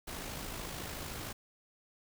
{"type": "noise with amplitude modulation", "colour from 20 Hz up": "pink", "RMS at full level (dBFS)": -40, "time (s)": [0.07, 1.33], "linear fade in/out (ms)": 10, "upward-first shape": "sine", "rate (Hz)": 53.6, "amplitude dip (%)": 40, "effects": []}